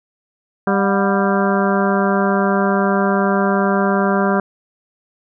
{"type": "harmonic tone with a mistuned harmonic", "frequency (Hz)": 197.5, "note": "G3", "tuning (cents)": 13, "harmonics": [1, 2, 3, 4, 5, 6, 7, 8], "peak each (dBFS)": [-17, -20, -22, -23, -24, -25, -25, -26], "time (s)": [0.67, 4.4], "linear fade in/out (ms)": 2, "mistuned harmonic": 4, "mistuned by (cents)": -130, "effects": []}